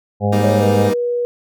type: harmonic tone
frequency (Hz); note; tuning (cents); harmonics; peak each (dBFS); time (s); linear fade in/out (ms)
102.7; G#2; -19; 1 / 2 / 4 / 5 / 6 / 7 / 8; -17 / -19 / -25 / -21 / -27 / -24 / -27; 0.2-0.92; 50
type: chord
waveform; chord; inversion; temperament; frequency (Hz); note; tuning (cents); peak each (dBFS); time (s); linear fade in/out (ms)
30% pulse; Eb major; first; equal; 196 / 233.1 / 311.1; G3 / Bb3 / Eb4; 0 / 0 / 0; -21; 0.32-0.94; 10
type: tone with pitch glide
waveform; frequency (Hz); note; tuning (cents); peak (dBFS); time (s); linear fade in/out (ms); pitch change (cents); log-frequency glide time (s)
sine; 552 to 483.3; C#5 to B4; -7 to -38; -16; 0.44-1.25; 0; -231; 0.58-0.64
effects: none